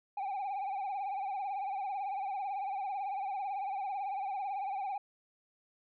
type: tone with vibrato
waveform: sine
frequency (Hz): 790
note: G5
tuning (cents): +13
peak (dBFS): -31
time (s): 0.17-4.98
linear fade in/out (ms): 5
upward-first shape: triangle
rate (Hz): 18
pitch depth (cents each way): 100
effects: tanh soft clip ceiling -33 dBFS